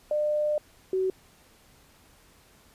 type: tone pair in turn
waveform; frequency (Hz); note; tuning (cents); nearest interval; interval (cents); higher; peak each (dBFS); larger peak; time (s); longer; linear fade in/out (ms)
sine; 600 / 376.5; D5 / F#4; +37 / +30; minor sixth; 807; first; -23; neither; 0.11-0.58 / 0.93-1.1; first; 2
effects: pink hiss -58 dBFS RMS until 2.74 s + resampled to 32000 Hz

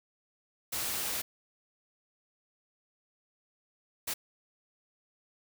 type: noise bursts at uneven times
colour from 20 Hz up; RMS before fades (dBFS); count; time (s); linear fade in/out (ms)
white; -34; 2; 0.72-1.22 / 4.07-4.14; 10
effects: none

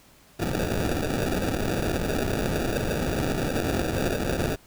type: noise with sample-and-hold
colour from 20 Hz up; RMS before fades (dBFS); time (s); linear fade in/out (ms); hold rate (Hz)
white; -26; 0.39-4.56; 10; 1050
effects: pink hiss -55 dBFS RMS until 4.66 s

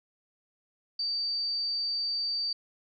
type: tone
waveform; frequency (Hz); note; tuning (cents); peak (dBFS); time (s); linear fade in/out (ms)
sine; 4625; D8; -27; -28; 0.99-2.53; 5
effects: none

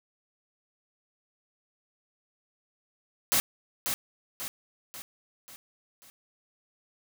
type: noise with echo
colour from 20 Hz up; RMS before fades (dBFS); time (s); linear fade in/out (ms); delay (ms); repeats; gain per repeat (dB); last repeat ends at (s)
white; -24; 3.32-3.4; 0; 540; 5; -6; 6.1
effects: none

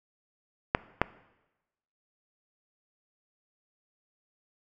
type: clicks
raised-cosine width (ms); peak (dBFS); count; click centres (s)
0.5; -6; 2; 0.749 / 1.016
effects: noise-tail reverb RT60 1.0 s tail -19 dB re dry

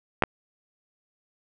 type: clicks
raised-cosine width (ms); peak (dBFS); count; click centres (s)
0.5; -6; 2; 0.223 / 0.237
effects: none

